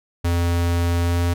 square tone with pitch glide, 86 to 86.6 Hz, F2 to F2, -26 to -14 cents, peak -18 dBFS, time 0.24-1.34 s, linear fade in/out 10 ms, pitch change +12 cents, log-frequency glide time 1.03-1.2 s, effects none

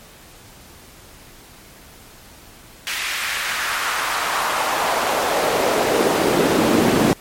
brown noise with high-pass filter sweep, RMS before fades -19 dBFS, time 2.87-7.13 s, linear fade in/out 0 ms, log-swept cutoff 2300 to 230 Hz, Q 1.5, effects pink hiss -44 dBFS RMS until 7.2 s + MP3 64 kbps

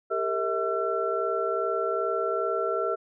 sine tone cluster, 398.4 / 460.9 / 645 / 1350 Hz, G4 / A#4 / E5 / E6, +28 / -20 / -38 / +41 cents, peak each -30 dBFS, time 0.1-2.96 s, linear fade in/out 20 ms, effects none

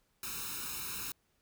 white noise with comb filter, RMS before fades -40 dBFS, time 0.23-1.12 s, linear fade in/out 2 ms, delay 0.76 ms, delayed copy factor +1, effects pink hiss -75 dBFS RMS until 1.41 s

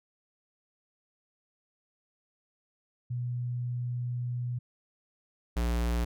sine / square tone pair in turn, 122.4 / 58.88 Hz, B2 / A#1, -15 / +18 cents, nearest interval octave + minor second, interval 1267 cents, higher first, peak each -30 / -27 dBFS, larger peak second, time 3.1-4.59 / 5.56-6.05 s, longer first, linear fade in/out 10 ms, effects none

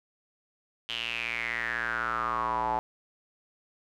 square tone with band-pass filter sweep, 58 Hz, A#1, 8 cents flat, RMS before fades -31 dBFS, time 0.89-2.79 s, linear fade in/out 0 ms, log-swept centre 3100 to 840 Hz, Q 7.3, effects none

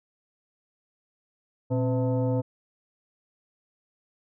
sine tone with frequency modulation, 120 Hz, B2, 49 cents flat, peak -22 dBFS, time 1.7-2.42 s, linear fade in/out 20 ms, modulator 386 Hz, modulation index 1.1, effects none

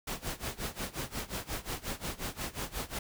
pink noise with tremolo, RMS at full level -35 dBFS, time 0.07-2.99 s, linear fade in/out 5 ms, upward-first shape sine, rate 5.6 Hz, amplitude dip 90%, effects none

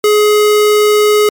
square tone, 420.5 Hz, G#4, 22 cents sharp, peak -7 dBFS, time 0.04-1.29 s, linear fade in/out 2 ms, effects MP3 96 kbps

